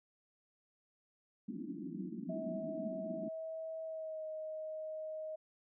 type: band-pass noise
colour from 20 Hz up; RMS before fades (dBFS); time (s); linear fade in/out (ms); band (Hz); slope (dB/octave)
pink; -43; 1.48-3.29; 10; 170 to 340; 96
type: tone with pitch glide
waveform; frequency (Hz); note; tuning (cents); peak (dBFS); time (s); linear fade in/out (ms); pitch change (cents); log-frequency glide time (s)
sine; 644 to 626.4; E5 to D#5; -41 to +11; -40; 2.29-5.36; 10; -48; 3.83-4.26
effects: none